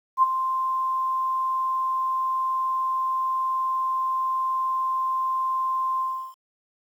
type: tone with ADSR envelope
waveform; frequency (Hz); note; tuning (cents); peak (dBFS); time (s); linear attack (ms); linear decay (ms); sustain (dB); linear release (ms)
sine; 1046.5; C6; 0; -12; 0.17-6.35; 56; 23; -10; 350
effects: 9-bit